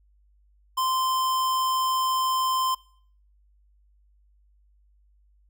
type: tone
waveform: square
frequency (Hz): 1039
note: C6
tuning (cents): -12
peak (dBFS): -23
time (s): 0.77-2.75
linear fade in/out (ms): 10
effects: noise-tail reverb RT60 0.6 s tail -25 dB re dry + added 50 Hz sine -58 dBFS peak until 5.49 s